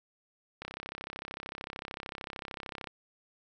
click train, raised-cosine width 0.3 ms, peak -23 dBFS, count 76, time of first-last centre 0.62-2.872 s, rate 33.3 Hz, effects none

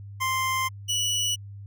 25% pulse tone pair in turn, 1046.5 / 2945 Hz, C6 / F#7, 0 / -9 cents, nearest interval octave + tritone, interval 1791 cents, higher second, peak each -20 dBFS, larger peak neither, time 0.2-0.69 / 0.88-1.36 s, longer first, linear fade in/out 20 ms, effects added 100 Hz sine -38 dBFS peak until 1.66 s

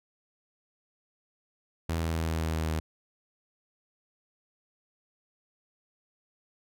sawtooth tone with pitch steps, 82.3 / 81.78 / 81.26 / 80.75 / 80.23 / 79.73 / 79.22 Hz, E2 / E2 / E2 / E2 / E2 / D#2 / D#2, -2 / -13 / -24 / -35 / -46 / +43 / +32 cents, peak -24 dBFS, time 1.89-2.8 s, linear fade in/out 5 ms, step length 130 ms, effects none

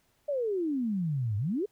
sine exponential two-way sweep, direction down then up, 603 to 98 to 447.1 Hz, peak -27 dBFS, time 0.28-1.66 s, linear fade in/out 10 ms, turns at 1.37 s, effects pink hiss -70 dBFS RMS until 1.71 s

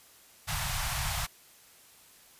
pink band-stop noise, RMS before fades -32 dBFS, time 0.47-1.27 s, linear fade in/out 20 ms, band 160 to 690 Hz, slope 48 dB/octave, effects white hiss -57 dBFS RMS until 2.39 s + resampled to 32000 Hz

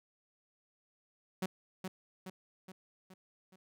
sawtooth tone with echo, 186.9 Hz, F#3, 18 cents sharp, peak -29 dBFS, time 1.42-1.46 s, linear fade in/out 5 ms, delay 420 ms, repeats 5, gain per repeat -5 dB, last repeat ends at 3.56 s, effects none

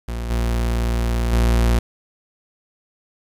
40% pulse tone with level steps, 58.27 Hz, A#1, in tune, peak -23 / -17 / -13 dBFS, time 0.08-1.79 s, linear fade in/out 5 ms, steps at 0.3 / 1.32 s, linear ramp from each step 10 ms, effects resampled to 32000 Hz + 8-bit

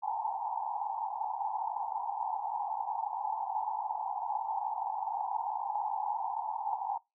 pink band-pass noise, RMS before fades -35 dBFS, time 0.02-6.98 s, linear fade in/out 10 ms, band 780 to 930 Hz, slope 96 dB/octave, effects noise-tail reverb RT60 0.2 s tail -22 dB re dry

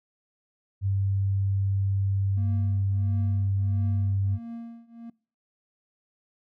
sine tone, 98 Hz, G2, in tune, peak -22 dBFS, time 0.81-4.39 s, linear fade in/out 50 ms
triangle tone with tremolo, 232 Hz, A#3, 8 cents flat, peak -31 dBFS, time 2.37-5.1 s, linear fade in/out 5 ms, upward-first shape triangle, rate 1.5 Hz, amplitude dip 95%
effects noise-tail reverb RT60 0.4 s tail -24 dB re dry

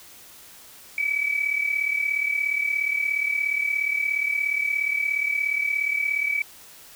sine tone pair together, 2282 / 2319 Hz, C#7 / D7, +50 / -22 cents, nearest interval unison, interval 28 cents, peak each -23 / -27 dBFS, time 0.98-6.42 s, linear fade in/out 2 ms, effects white hiss -47 dBFS RMS until 6.95 s

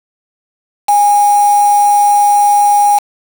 sine tone with quantisation, 821 Hz, G#5, 20 cents flat, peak -6 dBFS, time 0.88-2.99 s, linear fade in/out 10 ms, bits 3, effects none

